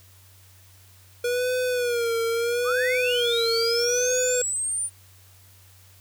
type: tone with vibrato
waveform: square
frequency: 480.6 Hz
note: B4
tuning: 47 cents flat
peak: -23 dBFS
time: 1.24-4.42 s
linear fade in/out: 5 ms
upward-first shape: sine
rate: 0.76 Hz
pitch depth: 83 cents each way
type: linear sweep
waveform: sine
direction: up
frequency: 1100 to 9397 Hz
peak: -24 dBFS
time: 2.64-4.9 s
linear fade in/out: 50 ms
effects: added 94 Hz sine -52 dBFS peak until 6 s + white hiss -55 dBFS RMS until 6 s